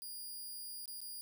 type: tone with dropouts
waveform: 5% pulse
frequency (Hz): 4846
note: D#8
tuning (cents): -47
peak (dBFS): -37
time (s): 0.02-1.21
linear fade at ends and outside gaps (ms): 0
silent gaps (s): 0.857-0.878 / 1.005-1.015
effects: 12-bit

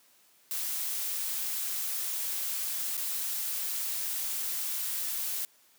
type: noise with dropouts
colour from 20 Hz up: blue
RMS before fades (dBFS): -33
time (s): 0.51-5.45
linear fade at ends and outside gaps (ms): 0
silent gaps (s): 2.969-2.977
effects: white hiss -63 dBFS RMS until 5.78 s + high-pass 150 Hz 12 dB/octave

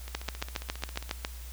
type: two click trains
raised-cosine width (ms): 0.2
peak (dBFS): -13 / -23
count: 9 / 16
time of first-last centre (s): 0.15-1.249 / 0.08-1.094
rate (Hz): 7.28 / 14.8
effects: added 60 Hz sine -40 dBFS peak until 1.52 s + white hiss -50 dBFS RMS until 1.52 s

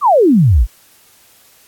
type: exponential sweep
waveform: sine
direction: down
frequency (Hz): 1238 to 44.44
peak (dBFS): -6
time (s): 0.01-0.67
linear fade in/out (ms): 50
effects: white hiss -48 dBFS RMS until 1.67 s + AAC 64 kbps

